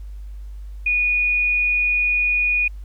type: tone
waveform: sine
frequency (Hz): 2460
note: D#7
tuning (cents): -20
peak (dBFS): -16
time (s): 0.86-2.68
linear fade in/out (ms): 5
effects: added 50 Hz sine -31 dBFS peak until 2.84 s + pink hiss -60 dBFS RMS until 2.84 s